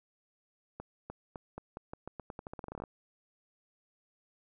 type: accelerating click train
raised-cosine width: 1 ms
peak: -27 dBFS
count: 21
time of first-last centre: 0.8-2.838 s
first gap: 300 ms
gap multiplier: 0.86
effects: none